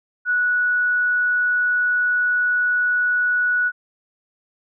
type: tone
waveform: sine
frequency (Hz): 1470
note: F#6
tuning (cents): -12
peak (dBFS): -16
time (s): 0.25-3.72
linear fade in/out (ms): 50
effects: none